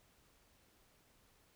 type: silence
effects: pink hiss -70 dBFS RMS until 1.55 s